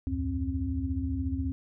sine tone cluster, 71.3 / 85.5 / 102.1 / 266 Hz, C#2 / F2 / G#2 / C4, +49 / -36 / -29 / +29 cents, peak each -33 / -33 / -38 / -32 dBFS, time 0.07-1.52 s, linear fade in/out 0 ms, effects none

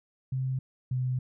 sine tone pair in turn, 130.81 / 127.38 Hz, C3 / C3, 0 / -46 cents, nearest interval unison, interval 46 cents, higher first, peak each -27 / -26 dBFS, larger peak second, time 0.32-0.59 / 0.91-1.19 s, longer second, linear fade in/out 5 ms, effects none

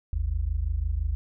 sine tone pair together, 51.91 / 77.78 Hz, G#1 / D#2, 0 / 0 cents, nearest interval perfect fifth, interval 700 cents, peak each -27 dBFS, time 0.13-1.15 s, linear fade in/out 0 ms, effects none

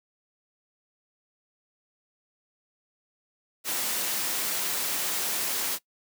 white high-pass noise, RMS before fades -29 dBFS, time 3.64-5.79 s, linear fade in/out 50 ms, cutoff 200 Hz, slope 12 dB/octave, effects noise-tail reverb RT60 0.1 s tail -20 dB re dry

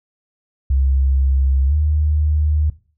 sine tone with pitch glide, 67.1 to 75.75 Hz, C2 to D#2, +44 to -46 cents, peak -13 dBFS, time 0.7-2.7 s, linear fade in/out 5 ms, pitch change +210 cents, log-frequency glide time 1.67-1.74 s, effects noise-tail reverb RT60 0.4 s tail -18 dB re dry

